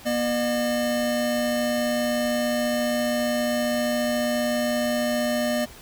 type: tone pair together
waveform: square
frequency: 240 / 605.1 Hz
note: B3 / D#5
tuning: -49 / -48 cents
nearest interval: octave + major third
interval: 1601 cents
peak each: -26 / -25 dBFS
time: 0.05-5.66 s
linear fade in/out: 20 ms
effects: pink hiss -45 dBFS RMS until 5.81 s